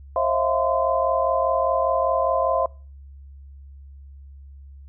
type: tone cluster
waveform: sine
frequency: 535 / 642 / 687 / 1029 Hz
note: C5 / E5 / F5 / C6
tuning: +38 / -46 / -29 / -29 cents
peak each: -24 dBFS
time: 0.16-2.66 s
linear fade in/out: 2 ms
effects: noise-tail reverb RT60 0.4 s tail -24 dB re dry + added 69 Hz sine -40 dBFS peak until 4.88 s